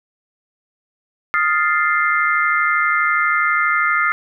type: chord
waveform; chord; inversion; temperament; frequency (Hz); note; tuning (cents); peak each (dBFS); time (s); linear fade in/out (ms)
sine; F dominant seventh; third; equal; 1244.5 / 1396.9 / 1760 / 2093; Eb6 / F6 / A6 / C7; 0 / 0 / 0 / 0; -19 / -19 / -23 / -19; 1.34-4.12; 0
effects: none